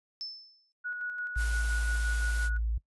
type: tone with exponential decay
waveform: sine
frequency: 5274 Hz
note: E8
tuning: in tune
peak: -33 dBFS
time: 0.21-0.72 s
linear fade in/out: 0 ms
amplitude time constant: 110 ms
type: tone with tremolo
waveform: sine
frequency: 1462 Hz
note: F#6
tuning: 21 cents flat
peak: -32 dBFS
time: 0.84-2.58 s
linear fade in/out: 20 ms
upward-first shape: square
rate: 5.8 Hz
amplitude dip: 35%
type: tone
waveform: sine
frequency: 55.9 Hz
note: A1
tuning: 28 cents sharp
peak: -27 dBFS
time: 1.36-2.78 s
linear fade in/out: 5 ms
type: noise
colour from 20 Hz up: white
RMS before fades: -42 dBFS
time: 1.36-2.5 s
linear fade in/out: 50 ms
effects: noise-tail reverb RT60 0.1 s tail -19 dB re dry + resampled to 24000 Hz